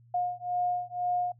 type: beating tone pair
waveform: sine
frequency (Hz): 714 / 716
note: F5 / F5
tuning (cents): +38 / +43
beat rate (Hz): 2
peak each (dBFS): -31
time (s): 0.14-1.32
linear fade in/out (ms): 5
effects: noise-tail reverb RT60 0.1 s tail -21 dB re dry + added 118 Hz sine -55 dBFS peak until 1.39 s